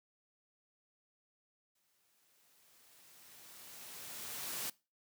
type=noise with exponential growth; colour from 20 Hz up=white; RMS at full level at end=-39 dBFS; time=1.75-4.7 s; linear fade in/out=5 ms; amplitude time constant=640 ms; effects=noise-tail reverb RT60 0.3 s tail -22 dB re dry + high-pass 100 Hz 12 dB/octave